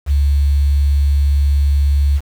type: tone with quantisation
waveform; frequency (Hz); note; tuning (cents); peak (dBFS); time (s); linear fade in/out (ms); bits
sine; 70.8; C#2; +37; -10; 0.06-2.21; 50; 6
effects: none